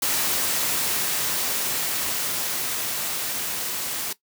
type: noise with level ramp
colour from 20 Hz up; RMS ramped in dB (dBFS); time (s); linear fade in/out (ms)
white; -23 to -29; 0.02-4.13; 5
effects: noise-tail reverb RT60 0.1 s tail -17 dB re dry + high-pass 100 Hz 12 dB/octave